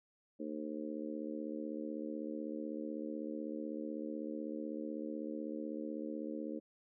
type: harmonic tone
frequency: 76 Hz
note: D#2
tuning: 40 cents flat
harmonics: 3 / 4 / 5 / 6 / 7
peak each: -44 / -42 / -50 / -48 / -47 dBFS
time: 0.39-6.6 s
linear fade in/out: 20 ms
effects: none